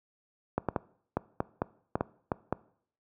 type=clicks; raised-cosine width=1 ms; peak=-13 dBFS; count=10; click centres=0.58 / 0.687 / 0.762 / 1.17 / 1.404 / 1.619 / 1.955 / 2.009 / 2.318 / 2.526 s; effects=noise-tail reverb RT60 0.6 s tail -21 dB re dry + high-pass 80 Hz 12 dB/octave